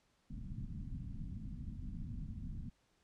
pink low-pass noise, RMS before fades -44 dBFS, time 0.3-2.7 s, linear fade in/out 5 ms, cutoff 250 Hz, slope 48 dB/octave, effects pink hiss -75 dBFS RMS until 3.03 s + low-pass 8000 Hz 12 dB/octave

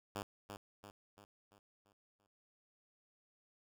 5% pulse tone with echo, 101 Hz, G#2, 48 cents flat, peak -29 dBFS, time 0.15-0.23 s, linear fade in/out 5 ms, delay 340 ms, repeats 6, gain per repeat -6 dB, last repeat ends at 2.27 s, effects none

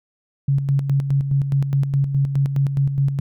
sine tone with tremolo, 138.59 Hz, C#3, in tune, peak -14 dBFS, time 0.48-3.2 s, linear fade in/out 5 ms, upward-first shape square, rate 4.8 Hz, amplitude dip 55%, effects none

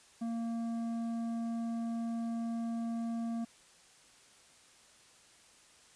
sine tone with tanh clipping, 230.5 Hz, A#3, 19 cents flat, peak -35 dBFS, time 0.21-3.45 s, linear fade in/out 10 ms, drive 9 dB, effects white hiss -61 dBFS RMS until 5.95 s + resampled to 22050 Hz

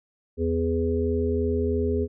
harmonic tone, 83 Hz, E2, 12 cents sharp, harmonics 1 / 3 / 5 / 6, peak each -26 / -28 / -25 / -34 dBFS, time 0.37-2.08 s, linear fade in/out 50 ms, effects none

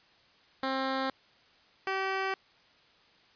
10% pulse tone pair in turn, 265.7 / 384.2 Hz, C4 / G4, +27 / -35 cents, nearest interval tritone, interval 638 cents, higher second, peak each -21 dBFS, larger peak neither, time 0.63-1.1 / 1.87-2.34 s, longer neither, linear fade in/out 2 ms, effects white hiss -62 dBFS RMS until 3.35 s + resampled to 11025 Hz

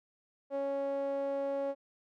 sawtooth tone with band-pass filter, 277.2 Hz, C#4, in tune, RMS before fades -34 dBFS, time 0.5-1.75 s, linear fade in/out 50 ms, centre 580 Hz, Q 4.1, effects none

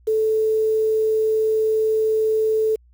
sine tone with quantisation, 437.7 Hz, A4, 9 cents flat, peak -16 dBFS, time 0.07-2.76 s, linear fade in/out 10 ms, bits 7, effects added 60 Hz sine -50 dBFS peak until 2.93 s

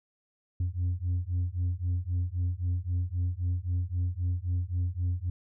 sine beating tone pair, 87.31 / 91.11 Hz, F2 / F#2, 0 / -26 cents, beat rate 3.8 Hz, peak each -28 dBFS, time 0.6-5.3 s, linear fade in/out 5 ms, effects tanh soft clip ceiling -24 dBFS

